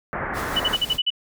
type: low-pass noise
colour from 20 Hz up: white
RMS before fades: -28 dBFS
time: 0.13-0.75 s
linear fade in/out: 0 ms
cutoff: 1900 Hz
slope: 48 dB/octave
type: noise with tremolo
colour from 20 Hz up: pink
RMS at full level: -33 dBFS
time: 0.33-1 s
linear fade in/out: 50 ms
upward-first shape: sine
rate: 5.5 Hz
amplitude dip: 30%
type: tone bursts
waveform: sine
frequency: 2968 Hz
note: F#7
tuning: 5 cents sharp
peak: -17 dBFS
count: 7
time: 0.56-1.104 s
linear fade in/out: 10 ms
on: 40 ms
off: 44 ms
effects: none